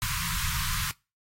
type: band-stop noise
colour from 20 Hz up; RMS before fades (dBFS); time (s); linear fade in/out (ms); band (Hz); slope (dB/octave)
pink; -30; 0.02-0.91; 0; 170 to 960; 96
effects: noise-tail reverb RT60 0.3 s tail -25 dB re dry + AAC 48 kbps